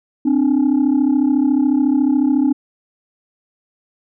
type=tone pair together; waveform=sine; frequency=261.8 / 295.8 Hz; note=C4 / D4; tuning=+1 / +13 cents; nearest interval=major second; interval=212 cents; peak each=-13 dBFS; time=0.25-2.53 s; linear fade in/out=10 ms; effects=tanh soft clip ceiling -9 dBFS